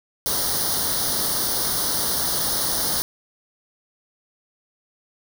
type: noise with comb filter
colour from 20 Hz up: white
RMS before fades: -23 dBFS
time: 0.26-3.02 s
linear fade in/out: 0 ms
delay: 0.2 ms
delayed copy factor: +0.9
effects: none